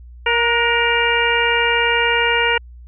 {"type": "harmonic tone with a mistuned harmonic", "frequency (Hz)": 468.6, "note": "A#4", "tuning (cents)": 9, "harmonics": [1, 2, 3, 4, 5, 6], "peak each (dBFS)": [-21, -21, -21, -21, -21, -21], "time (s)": [0.26, 2.58], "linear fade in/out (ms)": 5, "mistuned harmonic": 3, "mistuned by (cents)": 47, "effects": ["added 60 Hz sine -36 dBFS peak until 2.87 s"]}